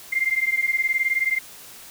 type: beating tone pair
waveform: sine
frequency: 2093 / 2112 Hz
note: C7 / C7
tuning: 0 / +16 cents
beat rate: 19 Hz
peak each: -22 / -23 dBFS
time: 0.12-1.39 s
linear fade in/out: 10 ms
effects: white hiss -43 dBFS RMS until 1.9 s